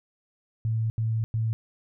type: tone bursts at uneven times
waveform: sine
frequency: 111.9 Hz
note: A2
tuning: 30 cents sharp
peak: -23 dBFS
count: 3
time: 0.65-0.9 / 0.98-1.24 / 1.34-1.53 s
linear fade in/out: 0 ms
effects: none